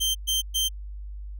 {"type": "tone bursts", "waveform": "sawtooth", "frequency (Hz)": 3136, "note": "G7", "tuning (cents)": 0, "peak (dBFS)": -19, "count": 3, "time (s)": [0, 0.69], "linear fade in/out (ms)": 20, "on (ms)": 150, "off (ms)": 120, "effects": ["added 50 Hz sine -34 dBFS peak until 1.39 s"]}